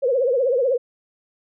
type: tone with vibrato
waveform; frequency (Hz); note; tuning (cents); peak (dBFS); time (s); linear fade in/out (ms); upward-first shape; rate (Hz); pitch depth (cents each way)
sine; 511; C5; -41; -16; 0.02-0.78; 20; triangle; 16; 180
effects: none